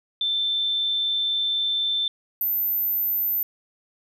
sine tone pair in turn, 3548 / 14192 Hz, A7 / A9, +14 / +14 cents, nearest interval 2 octaves, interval 2400 cents, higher second, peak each -21 dBFS, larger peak neither, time 0.21-2.08 / 2.41-3.43 s, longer first, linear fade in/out 2 ms, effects none

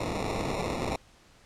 white noise with sample-and-hold, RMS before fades -31 dBFS, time 0-0.96 s, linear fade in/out 2 ms, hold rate 1575 Hz, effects pink hiss -58 dBFS RMS until 1.45 s + low-pass 8000 Hz 12 dB/octave

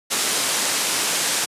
white low-pass noise, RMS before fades -22 dBFS, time 0.1-1.46 s, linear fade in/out 20 ms, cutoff 10000 Hz, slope 24 dB/octave, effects high-pass 200 Hz 12 dB/octave + resampled to 32000 Hz

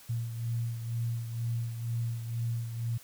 sine beating tone pair, 116.3 / 118.4 Hz, A#2 / A#2, -4 / +27 cents, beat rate 2.1 Hz, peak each -31 / -39 dBFS, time 0.09-2.98 s, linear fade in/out 10 ms, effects white hiss -54 dBFS RMS until 3.03 s

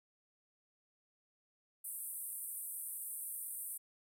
pink band-pass noise, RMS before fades -44 dBFS, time 1.84-3.78 s, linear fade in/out 10 ms, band 8500 to 15000 Hz, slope 96 dB/octave, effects none

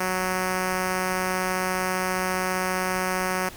5% pulse tone with notch filter, 185 Hz, F#3, in tune, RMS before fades -26 dBFS, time 0-3.49 s, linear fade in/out 5 ms, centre 3700 Hz, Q 1.5, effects pink hiss -43 dBFS RMS until 3.56 s

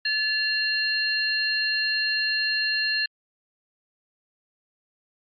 sine tone cluster, 1727 / 2753 / 4197 Hz, A6 / F7 / C8, -33 / -25 / +5 cents, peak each -26 / -30 / -25 dBFS, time 0.05-3.06 s, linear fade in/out 5 ms, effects Opus 48 kbps

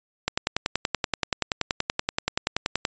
click train, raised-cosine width 0.2 ms, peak -5 dBFS, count 28, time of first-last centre 0.28-2.851 s, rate 10.5 Hz, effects resampled to 16000 Hz

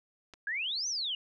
clicks, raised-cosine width 0.2 ms, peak -31 / -39 dBFS, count 2, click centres 0.337 / 0.34 s
sine exponential two-way sweep, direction up then down, 1600 to 6220 to 2825 Hz, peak -31 dBFS, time 0.47-1.15 s, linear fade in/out 2 ms, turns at 0.88 s
effects none

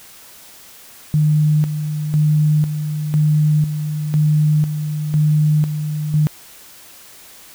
sine tone with tremolo, 151.6 Hz, D#3, 45 cents flat, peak -11 dBFS, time 1.14-6.27 s, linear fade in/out 0 ms, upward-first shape square, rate 1 Hz, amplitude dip 60%, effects white hiss -42 dBFS RMS until 7.54 s

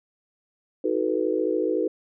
sine chord, B dominant seventh, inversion first, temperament equal with one note detuned, 316.4 / 370 / 440 / 493.9 Hz, D#4 / F#4 / A4 / B4, +29 / 0 / 0 / 0 cents, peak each -27 dBFS, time 0.84-1.88 s, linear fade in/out 5 ms, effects none

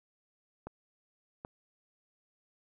clicks, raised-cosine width 1 ms, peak -27 dBFS, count 2, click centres 0.67 / 1.449 s, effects none

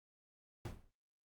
brown noise with exponential decay, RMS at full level -36 dBFS, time 0.65-0.91 s, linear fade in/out 2 ms, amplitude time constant 55 ms, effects noise-tail reverb RT60 0.2 s tail -24 dB re dry + Opus 48 kbps

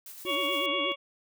blue noise with tremolo, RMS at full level -44 dBFS, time 0.06-0.66 s, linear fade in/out 2 ms, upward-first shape square, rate 8.6 Hz, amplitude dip 30%
harmonic tone, 560 Hz, C#5, 18 cents sharp, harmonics 1 / 2 / 4 / 5 / 6, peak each -33 / -33 / -33 / -33 / -33 dBFS, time 0.25-0.96 s, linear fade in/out 50 ms
triangle tone with vibrato, 329.6 Hz, E4, in tune, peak -33 dBFS, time 0.25-0.92 s, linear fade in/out 0 ms, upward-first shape sine, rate 8.3 Hz, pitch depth 220 cents each way
effects none

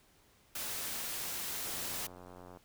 white noise, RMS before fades -39 dBFS, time 0.55-2.07 s, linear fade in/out 5 ms
click train, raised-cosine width 1 ms, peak -37 dBFS, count 83, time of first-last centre 1.66-2.572 s, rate 89.9 Hz
effects pink hiss -66 dBFS RMS until 2.64 s

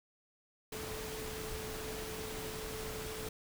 sine tone in noise, 436.3 Hz, A4, 15 cents flat, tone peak -44 dBFS, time 0.72-3.29 s, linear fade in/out 5 ms, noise pink, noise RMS -43 dBFS, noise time 0.72-3.29 s, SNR -4 dB, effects none

